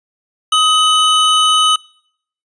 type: tone pair together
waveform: square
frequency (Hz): 1258 / 2992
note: D#6 / F#7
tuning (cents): +19 / +19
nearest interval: octave + minor third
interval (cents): 1500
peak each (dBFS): -13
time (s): 0.52-1.76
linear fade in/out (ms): 5
effects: noise-tail reverb RT60 0.7 s tail -26 dB re dry + resampled to 22050 Hz